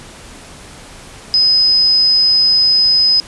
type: tone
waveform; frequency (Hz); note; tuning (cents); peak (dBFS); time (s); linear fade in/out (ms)
sine; 5040; D#8; +21; -8; 1.34-3.2; 0
effects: pink hiss -36 dBFS RMS until 3.27 s + resampled to 24000 Hz